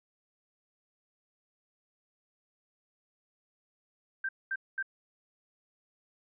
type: tone bursts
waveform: sine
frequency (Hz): 1569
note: G6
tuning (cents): +1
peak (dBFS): -30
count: 3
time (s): 4.24-4.827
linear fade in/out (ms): 5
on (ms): 49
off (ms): 220
effects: none